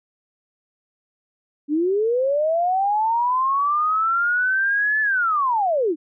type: linear two-way sweep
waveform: sine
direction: up then down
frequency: 282.5 to 1746 to 282.5 Hz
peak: -17 dBFS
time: 1.68-5.96 s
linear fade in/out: 50 ms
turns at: 5.01 s
effects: none